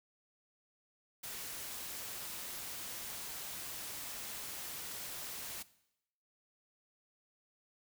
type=noise; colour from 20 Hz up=white; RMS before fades=-44 dBFS; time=1.23-5.63 s; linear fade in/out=10 ms; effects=noise-tail reverb RT60 0.8 s tail -18 dB re dry